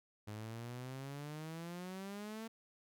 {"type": "exponential sweep", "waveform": "sawtooth", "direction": "up", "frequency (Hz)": [103.83, 227.6], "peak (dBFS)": -40, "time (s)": [0.27, 2.48], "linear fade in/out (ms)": 10, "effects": []}